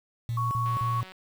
sine tone bursts, 117.2 Hz, A#2, 10 cents sharp, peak -27 dBFS, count 3, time 0.29-1.03 s, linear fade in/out 0 ms, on 220 ms, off 40 ms
sine tone, 1112 Hz, C#6, 5 cents sharp, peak -27 dBFS, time 0.37-1.01 s, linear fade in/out 5 ms
click train, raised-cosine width 0.3 ms, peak -30 dBFS, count 87, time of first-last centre 0.66-1.12 s, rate 187 Hz
effects 8-bit

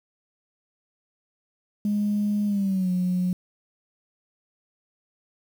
sine tone with pitch glide, 207 to 181.25 Hz, G#3 to F#3, -5 to -35 cents, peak -20 dBFS, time 1.85-3.33 s, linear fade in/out 2 ms, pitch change -230 cents, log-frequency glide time 2.46-2.91 s, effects tanh soft clip ceiling -17 dBFS + 8-bit

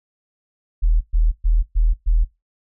sine tone bursts, 40 Hz, D#1, 49 cents sharp, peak -12 dBFS, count 5, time 0.82-2.25 s, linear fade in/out 20 ms, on 190 ms, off 120 ms, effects noise-tail reverb RT60 0.2 s tail -19 dB re dry

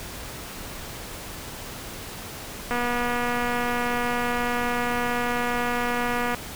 click train, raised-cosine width 0.5 ms, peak -12 dBFS, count 881, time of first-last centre 2.71-6.346 s, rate 242 Hz, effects pink hiss -37 dBFS RMS until 6.55 s

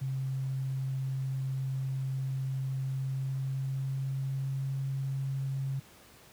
sine tone with pitch glide, 133.1 to 135.43 Hz, C3 to C#3, +30 to -40 cents, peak -30 dBFS, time 0.01-5.8 s, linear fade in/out 10 ms, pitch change +30 cents, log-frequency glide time 2.75-4.72 s, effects pink hiss -56 dBFS RMS until 6.32 s + high-pass 60 Hz 12 dB/octave

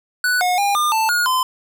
square tone with pitch steps, 1484 / 724 / 807 / 1205 / 884 / 1438 / 1026 Hz, F#6 / F#5 / G#5 / D6 / A5 / F#6 / C6, +5 / -38 / -50 / +44 / +8 / -50 / -34 cents, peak -16 dBFS, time 0.24-1.43 s, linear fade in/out 2 ms, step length 170 ms, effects none

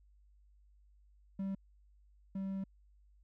triangle tone pair in turn, 194.2 / 193.32 Hz, G3 / G3, -16 / -24 cents, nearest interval unison, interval 8 cents, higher first, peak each -33 / -34 dBFS, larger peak first, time 1.39-1.55 / 2.35-2.64 s, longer second, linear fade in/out 5 ms, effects added 50 Hz sine -62 dBFS peak until 3.23 s

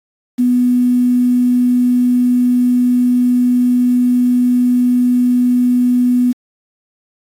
sine tone with quantisation, 246.9 Hz, B3, in tune, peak -9 dBFS, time 0.38-6.33 s, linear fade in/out 20 ms, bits 6, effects AAC 48 kbps

